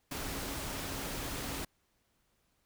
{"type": "tone in noise", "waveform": "sine", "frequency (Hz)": 276.5, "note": "C#4", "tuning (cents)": -4, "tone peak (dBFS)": -48, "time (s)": [0.11, 1.65], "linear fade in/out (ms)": 5, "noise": "pink", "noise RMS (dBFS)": -39, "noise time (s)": [0.11, 1.65], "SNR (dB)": -12, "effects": ["pink hiss -75 dBFS RMS until 2.65 s"]}